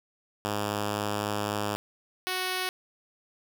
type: tone pair in turn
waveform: 5% pulse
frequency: 103.83 / 370 Hz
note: G#2 / F#4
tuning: 0 / 0 cents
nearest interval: octave + minor seventh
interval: 2200 cents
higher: second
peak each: -17 dBFS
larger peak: neither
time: 0.45-1.76 / 2.27-2.69 s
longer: first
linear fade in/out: 0 ms
effects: none